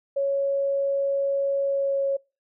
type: tone with pitch glide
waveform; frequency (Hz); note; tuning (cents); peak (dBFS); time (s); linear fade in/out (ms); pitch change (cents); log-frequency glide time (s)
sine; 554.4 to 550.3; C#5 to C#5; 0 to -13; -21; 0.16-2.17; 10; -13; 1.64-2.04
effects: noise-tail reverb RT60 0.3 s tail -26 dB re dry